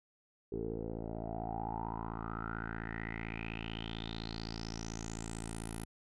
10% pulse tone with low-pass filter sweep, 55.7 Hz, A1, 22 cents sharp, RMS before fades -41 dBFS, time 0.52-5.85 s, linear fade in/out 5 ms, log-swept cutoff 410 to 11000 Hz, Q 8.1, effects none

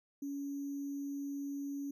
sine tone with sample-and-hold, 281.7 Hz, C#4, 28 cents sharp, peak -37 dBFS, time 0.22-1.91 s, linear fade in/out 5 ms, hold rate 6300 Hz, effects none

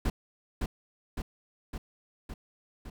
brown noise with echo, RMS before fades -27 dBFS, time 0.05-0.1 s, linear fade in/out 5 ms, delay 560 ms, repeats 5, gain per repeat -3 dB, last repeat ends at 2.9 s, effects none

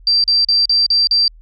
sine tone bursts, 4699 Hz, D8, in tune, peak -10 dBFS, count 6, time 0.07-1.28 s, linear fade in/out 2 ms, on 170 ms, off 38 ms, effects added 40 Hz sine -39 dBFS peak until 1.41 s

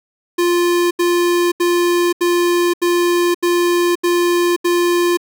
square tone bursts, 349.2 Hz, F4, in tune, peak -13 dBFS, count 8, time 0.38-5.173 s, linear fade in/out 10 ms, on 530 ms, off 79 ms, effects none

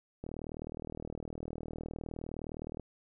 click train, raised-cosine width 2 ms, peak -27 dBFS, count 102, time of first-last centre 0.24-2.797 s, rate 39.5 Hz, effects none

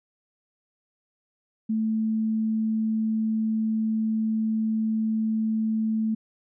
sine tone, 220 Hz, A3, in tune, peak -22 dBFS, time 1.69-6.15 s, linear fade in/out 10 ms, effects none

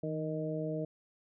harmonic tone with a mistuned harmonic, 155.56 Hz, D#3, in tune, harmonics 1 / 2 / 3 / 4, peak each -37 / -39 / -39 / -39 dBFS, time 0.03-0.85 s, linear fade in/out 5 ms, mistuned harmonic 1, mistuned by +40 cents, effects none

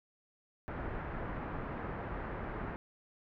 pink low-pass noise, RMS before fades -40 dBFS, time 0.68-2.76 s, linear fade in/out 0 ms, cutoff 1800 Hz, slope 24 dB/octave, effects none

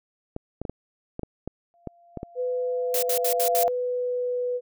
clicks, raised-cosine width 2 ms, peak -18 dBFS, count 10, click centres 0.364 / 0.616 / 0.652 / 0.696 / 1.194 / 1.233 / 1.476 / 1.873 / 2.173 / 2.231 s
sine tone with exponential growth, 690 Hz, F5, 21 cents flat, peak -19 dBFS, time 1.74-3.68 s, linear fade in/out 0 ms, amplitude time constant 420 ms
sine tone with pitch glide, 500 to 493.7 Hz, B4 to B4, +21 to -1 cents, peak -24 dBFS, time 2.35-4.61 s, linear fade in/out 50 ms, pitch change -22 cents, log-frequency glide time 2.72-4.44 s
blue noise bursts, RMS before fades -26 dBFS, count 5, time 2.94-3.634 s, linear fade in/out 2 ms, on 86 ms, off 66 ms
effects none

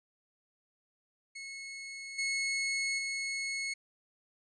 sawtooth tone with level steps, 2185 Hz, C#7, 26 cents flat, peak -38 / -27 / -30 dBFS, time 1.35-3.74 s, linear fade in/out 10 ms, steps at 2.18 / 2.98 s, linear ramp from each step 10 ms, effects resampled to 22050 Hz

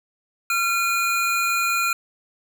square tone pair together, 1372.2 / 2445 Hz, F6 / D#7, -31 / -31 cents, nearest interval minor seventh, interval 1000 cents, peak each -23 dBFS, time 0.5-1.93 s, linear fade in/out 2 ms, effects none

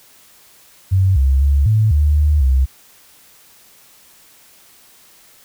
sine tone with pitch steps, 94.9 / 67.2 / 70.3 / 108.5 / 74.2 / 74.6 / 65.7 Hz, F#2 / C2 / C#2 / A2 / D2 / D2 / C2, +44 / +47 / +25 / -24 / +18 / +28 / +8 cents, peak -10 dBFS, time 0.91-2.66 s, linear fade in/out 20 ms, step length 250 ms, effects white hiss -48 dBFS RMS until 5.44 s

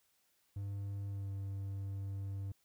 triangle tone with pitch glide, 99.7 to 98.1 Hz, G2 to G2, +30 to +2 cents, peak -36 dBFS, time 0.56-2.52 s, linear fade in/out 5 ms, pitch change -28 cents, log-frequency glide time 1.08-1.3 s, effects white hiss -75 dBFS RMS until 2.64 s

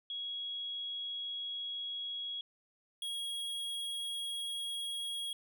sine / square tone pair in turn, 3322 / 3303 Hz, G#7 / G#7, 0 / -10 cents, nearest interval unison, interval 10 cents, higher first, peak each -37 / -37 dBFS, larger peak neither, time 0.1-2.41 / 3.02-5.33 s, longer neither, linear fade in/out 2 ms, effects none

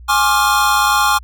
square chord, D half-diminished seventh, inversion second, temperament equal with one note detuned, 830.6 / 1072.2 / 1174.7 / 1396.9 Hz, Ab5 / C6 / D6 / F6, 0 / +42 / 0 / 0 cents, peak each -18 dBFS, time 0.08-1.19 s, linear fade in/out 20 ms, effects added 60 Hz sine -34 dBFS peak until 1.23 s

